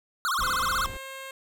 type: tone with vibrato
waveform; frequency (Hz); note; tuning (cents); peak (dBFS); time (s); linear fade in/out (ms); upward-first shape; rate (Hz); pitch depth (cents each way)
square; 1249; D#6; +6; -25; 0.25-0.86; 0; sine; 16; 300
type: noise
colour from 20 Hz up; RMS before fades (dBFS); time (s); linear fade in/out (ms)
brown; -38; 0.38-0.97; 2
type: tone with pitch glide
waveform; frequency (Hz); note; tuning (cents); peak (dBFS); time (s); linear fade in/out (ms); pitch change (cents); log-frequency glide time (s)
10% pulse; 515 to 535; C5 to C5; -28 to +38; -29; 0.42-1.31; 2; +66; 0.58-1.01
effects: none